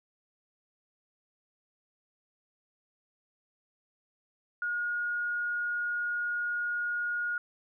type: tone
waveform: sine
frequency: 1436 Hz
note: F6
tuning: 48 cents sharp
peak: -29 dBFS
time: 4.62-7.38 s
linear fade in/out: 2 ms
effects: none